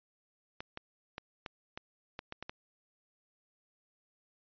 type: clicks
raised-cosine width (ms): 0.3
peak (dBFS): -24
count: 9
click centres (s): 0.605 / 0.774 / 1.181 / 1.462 / 1.775 / 2.191 / 2.324 / 2.426 / 2.495
effects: resampled to 11025 Hz